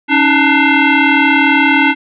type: tone with frequency modulation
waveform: sine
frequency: 908 Hz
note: A#5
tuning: 46 cents flat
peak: -7 dBFS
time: 0.08-1.95 s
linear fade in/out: 50 ms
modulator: 593 Hz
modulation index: 3
effects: none